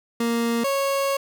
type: tone pair in turn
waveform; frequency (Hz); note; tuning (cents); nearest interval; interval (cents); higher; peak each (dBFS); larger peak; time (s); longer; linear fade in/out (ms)
30% pulse; 233.1 / 551.2; A#3 / C#5; 0 / -10; octave + minor third; 1490; second; -18; neither; 0.2-0.64 / 0.64-1.17; second; 5
effects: none